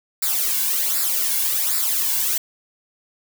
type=noise with flanger; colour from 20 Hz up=blue; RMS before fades=-21 dBFS; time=0.22-2.38 s; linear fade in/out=5 ms; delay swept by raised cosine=0.32 to 1.62 ms; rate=1.3 Hz; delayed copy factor=-0.75; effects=none